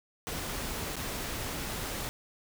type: noise with dropouts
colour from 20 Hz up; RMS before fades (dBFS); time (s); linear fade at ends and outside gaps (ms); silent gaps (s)
pink; -36; 0.27-2.09; 0; 0.957-0.966
effects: none